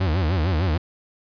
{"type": "tone with vibrato", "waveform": "40% pulse", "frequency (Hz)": 85.2, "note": "F2", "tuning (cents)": -42, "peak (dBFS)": -18, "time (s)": [0, 0.78], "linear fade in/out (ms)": 10, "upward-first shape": "sine", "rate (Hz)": 6.6, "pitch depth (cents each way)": 220, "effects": ["resampled to 11025 Hz"]}